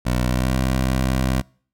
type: tone with pitch glide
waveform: 15% pulse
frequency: 61.74 to 64.7 Hz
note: B1 to C2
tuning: 0 to -19 cents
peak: -12 dBFS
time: 0.05-1.42 s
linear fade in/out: 20 ms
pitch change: +81 cents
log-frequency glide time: 0.23-0.57 s
effects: noise-tail reverb RT60 0.5 s tail -26 dB re dry